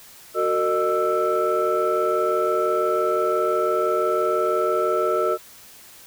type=tone cluster; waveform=sine; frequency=370.5 / 456.4 / 611 / 1322 Hz; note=F#4 / A#4 / D#5 / E6; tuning=+2 / -37 / -32 / +5 cents; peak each=-23 dBFS; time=0.34-5.38 s; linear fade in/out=50 ms; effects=tanh soft clip ceiling -12 dBFS + white hiss -46 dBFS RMS until 6.06 s